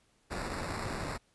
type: noise with sample-and-hold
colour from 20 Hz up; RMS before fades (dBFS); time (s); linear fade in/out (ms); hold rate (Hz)
pink; -37; 0.3-1.18; 20; 3150
effects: pink hiss -70 dBFS RMS until 1.34 s + resampled to 24000 Hz